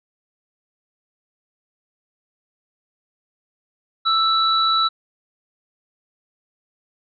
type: tone pair together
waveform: sine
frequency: 1322 / 3934 Hz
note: E6 / B7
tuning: +5 / -7 cents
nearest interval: octave + perfect fifth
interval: 1888 cents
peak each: -17 / -19 dBFS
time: 4.05-4.89 s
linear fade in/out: 20 ms
effects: none